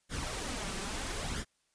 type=noise with flanger; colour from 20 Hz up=pink; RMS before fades=-37 dBFS; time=0.09-1.45 s; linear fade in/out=50 ms; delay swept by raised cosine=0.56 to 5.26 ms; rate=0.75 Hz; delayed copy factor=+0.5; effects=white hiss -75 dBFS RMS until 1.74 s + resampled to 22050 Hz